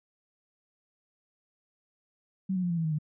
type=tone with pitch steps; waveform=sine; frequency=190 / 183 / 176.26 / 169.76 / 163.5 / 157.48 / 151.68 Hz; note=F#3 / F#3 / F3 / F3 / E3 / D#3 / D#3; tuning=+46 / -19 / +16 / -49 / -14 / +21 / -44 cents; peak=-26 dBFS; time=2.49-2.987 s; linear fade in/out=10 ms; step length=71 ms; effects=none